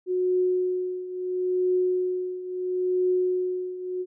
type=tone with tremolo; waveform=sine; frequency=365.5 Hz; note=F#4; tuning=21 cents flat; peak=-19 dBFS; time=0.06-4.06 s; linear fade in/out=50 ms; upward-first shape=triangle; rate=0.74 Hz; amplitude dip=80%; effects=none